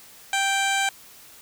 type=tone with low-pass filter; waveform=15% pulse; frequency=784 Hz; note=G5; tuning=in tune; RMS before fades=-23 dBFS; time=0.33-0.89 s; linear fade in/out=2 ms; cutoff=7900 Hz; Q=1.4; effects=white hiss -48 dBFS RMS until 1.41 s